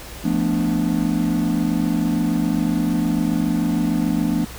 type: chord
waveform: triangle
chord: B half-diminished seventh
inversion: second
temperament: equal with one note detuned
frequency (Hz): 171.91 / 220 / 246.9 / 293.7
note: F3 / A3 / B3 / D4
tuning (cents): -27 / 0 / 0 / 0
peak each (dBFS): -21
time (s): 0.24-4.45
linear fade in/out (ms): 10
effects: added 60 Hz sine -37 dBFS peak until 4.58 s + pink hiss -37 dBFS RMS until 4.58 s